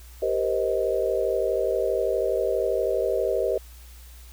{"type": "chord", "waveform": "sine", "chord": "C minor seventh", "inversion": "second", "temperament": "just", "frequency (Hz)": [392.4, 470.9, 523.3, 627.9], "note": ["G4", "Bb4", "C5", "Eb5"], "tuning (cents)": [2, 18, 0, 16], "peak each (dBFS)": -27, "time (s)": [0.22, 3.58], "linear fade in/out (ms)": 5, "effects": ["added 60 Hz sine -43 dBFS peak until 4.32 s", "white hiss -52 dBFS RMS until 4.32 s"]}